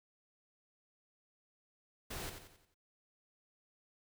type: noise with echo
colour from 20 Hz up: pink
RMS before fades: -43 dBFS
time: 2.1-2.3 s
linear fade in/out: 10 ms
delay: 89 ms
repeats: 5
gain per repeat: -7 dB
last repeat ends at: 2.745 s
effects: none